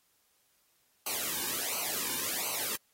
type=noise with flanger; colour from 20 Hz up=white; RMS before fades=-34 dBFS; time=1.06-2.76 s; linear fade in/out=5 ms; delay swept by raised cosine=0.56 to 1.54 ms; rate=1.4 Hz; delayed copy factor=-0.95; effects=white hiss -71 dBFS RMS until 2.93 s + AAC 48 kbps